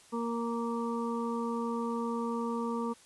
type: harmonic tone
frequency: 233.1 Hz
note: A#3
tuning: in tune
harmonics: 1 / 2 / 4 / 5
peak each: -33 / -36 / -39 / -40 dBFS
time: 0.12-2.94 s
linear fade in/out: 20 ms
effects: white hiss -58 dBFS RMS until 3.05 s + resampled to 24000 Hz